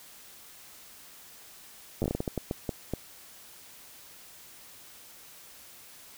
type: slowing click train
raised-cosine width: 2 ms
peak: -16 dBFS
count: 13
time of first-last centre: 2.02-2.937 s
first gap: 9 ms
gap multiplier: 1.35
effects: white hiss -51 dBFS RMS until 6.17 s